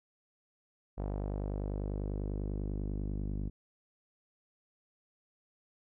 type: tone with low-pass filter sweep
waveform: sawtooth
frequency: 50.1 Hz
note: G1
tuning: 38 cents sharp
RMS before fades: -36 dBFS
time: 0.97-3.5 s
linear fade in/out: 20 ms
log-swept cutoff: 720 to 260 Hz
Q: 1.4
effects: none